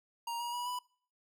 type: tone with pitch steps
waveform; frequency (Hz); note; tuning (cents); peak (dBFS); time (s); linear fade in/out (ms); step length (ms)
square; 937 / 953.9 / 971.2 / 988.7; A#5 / A#5 / B5 / B5; +9 / +40 / -29 / +2; -36; 0.27-0.79; 5; 130
effects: noise-tail reverb RT60 0.5 s tail -24 dB re dry